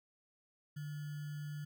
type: tone with sample-and-hold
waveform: sine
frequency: 148.4 Hz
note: D3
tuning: 18 cents sharp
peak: -40 dBFS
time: 0.76-1.65 s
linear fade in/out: 10 ms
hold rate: 1575 Hz
effects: none